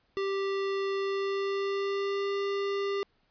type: tone with pitch glide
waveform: square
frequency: 392 to 398.2 Hz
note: G4 to G4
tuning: 0 to +27 cents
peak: -29 dBFS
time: 0.17-3.03 s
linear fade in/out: 0 ms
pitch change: +27 cents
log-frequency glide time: 0.95-2.31 s
effects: pink hiss -71 dBFS RMS until 3.3 s + resampled to 11025 Hz